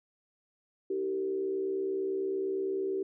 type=tone with frequency modulation; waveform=sine; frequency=384.9 Hz; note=G4; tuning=32 cents flat; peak=-29 dBFS; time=0.9-3.03 s; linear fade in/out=5 ms; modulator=68.9 Hz; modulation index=0.62; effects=none